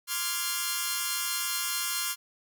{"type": "chord", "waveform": "5% pulse", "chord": "D half-diminished seventh", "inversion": "third", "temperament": "equal", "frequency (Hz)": [1046.5, 1174.7, 1396.9, 1661.2], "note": ["C6", "D6", "F6", "Ab6"], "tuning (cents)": [0, 0, 0, 0], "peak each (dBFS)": [-22, -26, -20, -25], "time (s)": [0.07, 2.16], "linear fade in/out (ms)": 50, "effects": []}